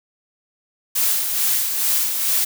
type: noise with tremolo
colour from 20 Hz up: blue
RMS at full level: -18 dBFS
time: 0.95-2.45 s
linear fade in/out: 10 ms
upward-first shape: sine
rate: 2.3 Hz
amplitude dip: 45%
effects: none